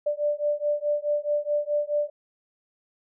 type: beating tone pair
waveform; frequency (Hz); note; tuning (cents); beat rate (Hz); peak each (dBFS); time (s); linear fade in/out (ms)
sine; 587.3 / 592; D5 / D5; 0 / +14; 4.7; -26 / -26; 0.06-2.1; 10
effects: none